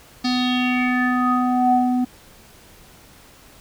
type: tone with low-pass filter sweep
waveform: square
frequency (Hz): 250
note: B3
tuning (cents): +21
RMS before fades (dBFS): -19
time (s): 0.24-2.05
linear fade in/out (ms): 10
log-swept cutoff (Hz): 4700 to 500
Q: 5.6
effects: pink hiss -48 dBFS RMS until 3.6 s